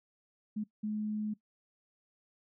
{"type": "tone bursts at uneven times", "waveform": "sine", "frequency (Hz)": 212.6, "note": "G#3", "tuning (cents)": 41, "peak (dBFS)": -32, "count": 2, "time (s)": [[0.56, 0.64], [0.83, 1.34]], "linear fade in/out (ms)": 10, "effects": ["noise-tail reverb RT60 0.1 s tail -18 dB re dry"]}